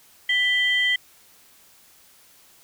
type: tone pair together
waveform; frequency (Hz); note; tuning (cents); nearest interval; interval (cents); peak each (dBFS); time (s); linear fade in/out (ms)
sine; 1982 / 3146; B6 / G7; +6 / +6; minor sixth; 800; -19 / -22; 0.29-0.96; 5
effects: tanh soft clip ceiling -11 dBFS + white hiss -54 dBFS RMS until 2.63 s